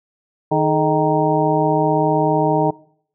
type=harmonic tone with a mistuned harmonic; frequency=155.4 Hz; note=D#3; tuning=2 cents flat; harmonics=1 / 2 / 3 / 4 / 5 / 6; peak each=-21 / -21 / -21 / -21 / -21 / -21 dBFS; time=0.51-2.71 s; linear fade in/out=10 ms; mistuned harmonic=3; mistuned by=-140 cents; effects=noise-tail reverb RT60 0.6 s tail -22 dB re dry